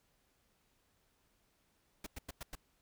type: noise bursts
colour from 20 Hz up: pink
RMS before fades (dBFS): -44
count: 5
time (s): 2.04-2.553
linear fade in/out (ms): 5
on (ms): 25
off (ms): 97
effects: pink hiss -75 dBFS RMS until 2.81 s

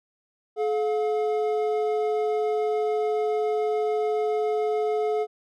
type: tone pair together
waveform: triangle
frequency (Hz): 428 / 711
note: A4 / F5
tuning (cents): -48 / +31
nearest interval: major sixth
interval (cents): 879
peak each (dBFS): -21 / -27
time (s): 0.56-5.27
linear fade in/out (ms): 50
effects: none

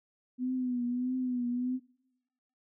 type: tone with vibrato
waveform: sine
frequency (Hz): 249.4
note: B3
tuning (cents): +17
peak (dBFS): -29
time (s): 0.38-1.8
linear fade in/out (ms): 50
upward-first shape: triangle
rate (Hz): 1.6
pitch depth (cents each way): 62
effects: noise-tail reverb RT60 1.0 s tail -24 dB re dry

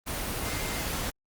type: tone in noise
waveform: sine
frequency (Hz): 2093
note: C7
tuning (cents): 0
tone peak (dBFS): -42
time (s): 0.41-0.83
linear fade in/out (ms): 20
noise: pink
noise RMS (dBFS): -32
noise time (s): 0.06-1.11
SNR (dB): -13
effects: Opus 24 kbps

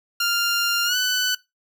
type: tone with pitch glide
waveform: 15% pulse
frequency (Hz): 1396.9 to 1497.2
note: F6 to F#6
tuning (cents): 0 to +20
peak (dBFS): -13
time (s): 0.2-1.35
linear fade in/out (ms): 5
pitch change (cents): +120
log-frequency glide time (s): 0.85-0.96
effects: noise-tail reverb RT60 0.2 s tail -20 dB re dry

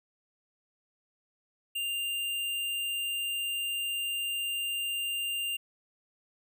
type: tone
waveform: square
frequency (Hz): 2794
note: F7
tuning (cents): 0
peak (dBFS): -31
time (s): 1.75-5.57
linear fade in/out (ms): 10
effects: none

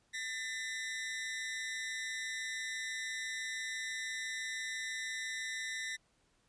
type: ring-modulated tone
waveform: sawtooth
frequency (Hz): 1900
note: A#6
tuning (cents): +33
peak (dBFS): -31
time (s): 0.13-5.97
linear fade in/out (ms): 20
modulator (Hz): 113
effects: pink hiss -73 dBFS RMS until 6.48 s + resampled to 22050 Hz

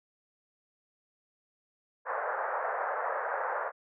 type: band-pass noise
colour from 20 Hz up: pink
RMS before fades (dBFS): -33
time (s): 2.05-3.72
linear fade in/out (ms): 50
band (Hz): 500 to 1700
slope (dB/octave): 48
effects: none

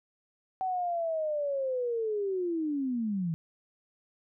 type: linear sweep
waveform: sine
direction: down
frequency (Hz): 760 to 156.8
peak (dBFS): -28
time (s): 0.61-3.34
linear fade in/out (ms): 0
effects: none

